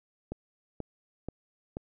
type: click train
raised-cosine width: 2 ms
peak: -22 dBFS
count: 4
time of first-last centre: 0.32-1.769 s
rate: 2.07 Hz
effects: none

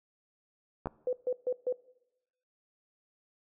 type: clicks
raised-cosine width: 1 ms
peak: -20 dBFS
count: 2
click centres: 0.858 / 0.871 s
type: tone bursts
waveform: sine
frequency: 501 Hz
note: B4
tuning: 25 cents sharp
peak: -27 dBFS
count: 4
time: 1.07-1.726 s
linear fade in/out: 2 ms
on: 59 ms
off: 140 ms
effects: noise-tail reverb RT60 0.9 s tail -21 dB re dry

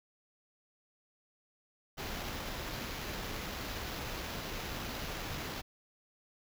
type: noise with sample-and-hold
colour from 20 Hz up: pink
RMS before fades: -40 dBFS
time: 1.97-5.62 s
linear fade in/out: 20 ms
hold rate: 8820 Hz
effects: none

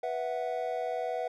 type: chord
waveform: triangle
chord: B suspended fourth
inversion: none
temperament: equal with one note detuned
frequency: 491.9 / 659.3 / 740 Hz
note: B4 / E5 / F#5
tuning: -7 / 0 / 0 cents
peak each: -33 dBFS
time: 0.03-1.28 s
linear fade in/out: 5 ms
effects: none

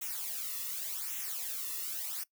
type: noise with flanger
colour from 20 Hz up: blue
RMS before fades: -38 dBFS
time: 0.01-2.24 s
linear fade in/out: 10 ms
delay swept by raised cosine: 0.21 to 1.31 ms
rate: 0.87 Hz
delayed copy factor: -0.8
effects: noise-tail reverb RT60 0.1 s tail -20 dB re dry

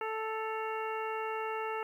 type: harmonic tone with a mistuned harmonic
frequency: 440 Hz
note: A4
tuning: in tune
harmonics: 1 / 2 / 3 / 4 / 5 / 6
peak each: -37 / -38 / -40 / -46 / -46 / -46 dBFS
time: 0.01-1.83 s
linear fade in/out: 2 ms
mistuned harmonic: 6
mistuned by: +78 cents
effects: 11-bit

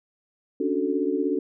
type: chord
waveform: sine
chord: D major seventh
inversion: third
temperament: equal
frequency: 277.2 / 293.7 / 370 / 440 Hz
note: C#4 / D4 / F#4 / A4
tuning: 0 / 0 / 0 / 0 cents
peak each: -28 / -27 / -27 / -28 dBFS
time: 0.6-1.39 s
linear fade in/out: 5 ms
effects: none

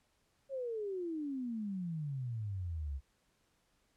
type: exponential sweep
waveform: sine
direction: down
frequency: 556 to 65.41 Hz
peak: -36 dBFS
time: 0.49-3.01 s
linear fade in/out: 50 ms
effects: pink hiss -75 dBFS RMS until 3.96 s + low-pass 11000 Hz 12 dB/octave

